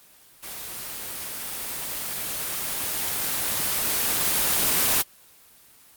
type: noise with level ramp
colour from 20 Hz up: white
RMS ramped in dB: -36 to -20 dBFS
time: 0.42-5.03 s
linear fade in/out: 20 ms
effects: white hiss -53 dBFS RMS until 5.96 s + Opus 24 kbps